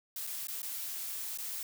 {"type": "noise with dropouts", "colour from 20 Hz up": "blue", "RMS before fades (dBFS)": -39, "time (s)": [0.16, 1.63], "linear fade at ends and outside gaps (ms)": 2, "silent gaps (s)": [[0.268, 0.272], [0.471, 0.483], [0.619, 0.629], [1.375, 1.385]], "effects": []}